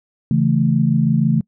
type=chord; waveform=sine; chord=A major; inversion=first; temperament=equal; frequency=138.59 / 164.81 / 220 Hz; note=C#3 / E3 / A3; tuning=0 / 0 / 0 cents; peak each=-17 dBFS; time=0.31-1.41 s; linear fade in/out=2 ms; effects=noise-tail reverb RT60 0.1 s tail -26 dB re dry